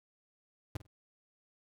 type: tone with echo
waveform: 45% pulse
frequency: 102.3 Hz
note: G#2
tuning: 26 cents flat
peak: -33 dBFS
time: 0.75-0.77 s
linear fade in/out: 5 ms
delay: 49 ms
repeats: 2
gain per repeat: -15 dB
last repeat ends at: 0.868 s
effects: none